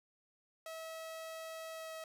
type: tone with pitch glide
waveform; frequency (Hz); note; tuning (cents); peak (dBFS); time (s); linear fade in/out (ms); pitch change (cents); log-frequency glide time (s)
sawtooth; 646 to 641.9; E5 to E5; -35 to -46; -40; 0.66-2.04; 2; -11; 1.72-1.92
effects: none